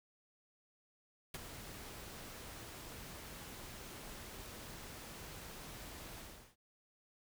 pink noise with ADSR envelope, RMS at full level -42 dBFS, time 1.34-6.56 s, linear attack 4 ms, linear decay 27 ms, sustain -8 dB, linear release 380 ms, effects none

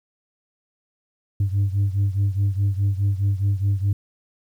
sine beating tone pair, 98 / 102.8 Hz, G2 / G#2, 0 / -17 cents, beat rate 4.8 Hz, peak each -18 / -21 dBFS, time 1.4-3.93 s, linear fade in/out 5 ms, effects tanh soft clip ceiling -15 dBFS + 9-bit

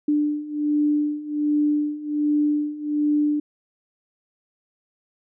sine beating tone pair, 295.9 / 297.2 Hz, D4 / D4, +13 / +21 cents, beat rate 1.3 Hz, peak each -24 / -21 dBFS, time 0.08-3.4 s, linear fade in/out 5 ms, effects none

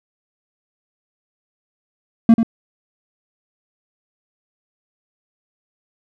triangle tone with echo, 228.3 Hz, A#3, 36 cents flat, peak -3 dBFS, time 2.29-2.34 s, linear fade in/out 2 ms, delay 91 ms, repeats 1, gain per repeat -8 dB, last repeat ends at 2.431 s, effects none

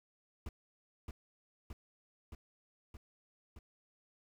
brown noise with echo, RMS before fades -42 dBFS, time 0.46-0.49 s, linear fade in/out 2 ms, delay 620 ms, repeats 5, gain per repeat -2 dB, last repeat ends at 3.59 s, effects none

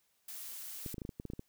blue noise, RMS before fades -45 dBFS, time 0.28-0.94 s, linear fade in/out 5 ms
clicks, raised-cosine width 3 ms, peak -28 dBFS, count 11, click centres 0.862 / 0.943 / 0.982 / 1.018 / 1.051 / 1.092 / 1.199 / 1.253 / 1.301 / 1.335 / 1.394 s
effects white hiss -75 dBFS RMS until 1.48 s

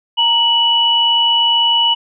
sine tone pair together, 929 / 2949 Hz, A#5 / F#7, -6 / -6 cents, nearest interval octave + minor sixth, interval 2000 cents, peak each -17 / -11 dBFS, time 0.17-1.95 s, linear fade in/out 20 ms, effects none

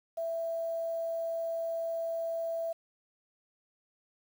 sine tone with quantisation, 662 Hz, E5, 7 cents sharp, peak -31 dBFS, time 0.17-2.73 s, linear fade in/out 10 ms, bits 9, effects none

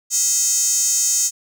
square tone with high-pass filter, 284.9 Hz, C#4, 48 cents sharp, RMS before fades -18 dBFS, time 0.1-1.31 s, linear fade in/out 50 ms, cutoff 6700 Hz, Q 7.6, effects none

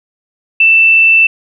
sine tone, 2662 Hz, E7, 16 cents sharp, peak -4 dBFS, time 0.6-1.27 s, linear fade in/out 5 ms, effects none

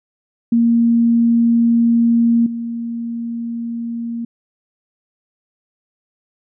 sine tone with level steps, 233.1 Hz, A#3, in tune, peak -10 / -21 dBFS, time 0.52-4.25 s, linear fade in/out 5 ms, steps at 2.46 s, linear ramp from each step 5 ms, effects none

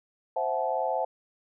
sine chord, F# half-diminished seventh, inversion second, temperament equal with one note detuned, 523.3 / 659.3 / 740 / 864.4 Hz, C5 / E5 / F#5 / A5, 0 / 0 / 0 / -31 cents, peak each -31 dBFS, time 0.36-1.05 s, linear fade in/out 5 ms, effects none

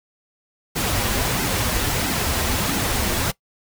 pink noise with flanger, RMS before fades -22 dBFS, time 0.75-3.32 s, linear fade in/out 20 ms, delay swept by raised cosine 1.7 to 7.3 ms, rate 1.5 Hz, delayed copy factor -0.6, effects noise-tail reverb RT60 0.1 s tail -20 dB re dry

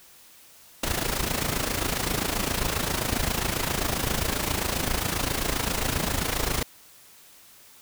pink noise with amplitude modulation, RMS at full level -24 dBFS, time 0.83-6.63 s, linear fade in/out 5 ms, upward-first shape sine, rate 27.5 Hz, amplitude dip 70%, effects white hiss -52 dBFS RMS until 7.81 s

